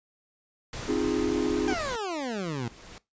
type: noise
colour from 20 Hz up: pink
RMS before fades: -37 dBFS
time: 0.73-1.96 s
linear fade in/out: 2 ms
type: chord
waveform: triangle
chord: F minor seventh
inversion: second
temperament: equal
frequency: 261.6 / 311.1 / 349.2 / 415.3 Hz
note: C4 / Eb4 / F4 / Ab4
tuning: 0 / 0 / 0 / 0 cents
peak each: -28 dBFS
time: 0.88-1.74 s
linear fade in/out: 5 ms
type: noise with exponential growth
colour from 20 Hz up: pink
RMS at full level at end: -44 dBFS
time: 1.5-2.98 s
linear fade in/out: 0 ms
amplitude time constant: 320 ms
type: exponential sweep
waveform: 20% pulse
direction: down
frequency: 808 to 112.3 Hz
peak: -25 dBFS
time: 1.68-2.68 s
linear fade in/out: 0 ms
effects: noise-tail reverb RT60 0.2 s tail -20 dB re dry + resampled to 16000 Hz